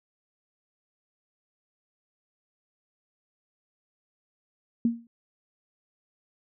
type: tone with exponential decay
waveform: sine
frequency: 233.1 Hz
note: A#3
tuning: in tune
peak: -17 dBFS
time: 4.85-5.07 s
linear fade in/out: 2 ms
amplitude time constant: 46 ms
effects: none